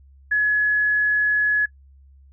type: tone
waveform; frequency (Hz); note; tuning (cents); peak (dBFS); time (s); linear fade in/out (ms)
sine; 1694; G#6; +34; -16; 0.31-1.66; 10
effects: noise-tail reverb RT60 0.1 s tail -24 dB re dry + added 68 Hz sine -47 dBFS peak until 2.32 s